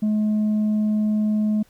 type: tone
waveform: sine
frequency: 212.9 Hz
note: G#3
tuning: 43 cents sharp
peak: -15 dBFS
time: 0.02-1.63 s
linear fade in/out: 10 ms
effects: tanh soft clip ceiling -17 dBFS + pink hiss -58 dBFS RMS until 1.69 s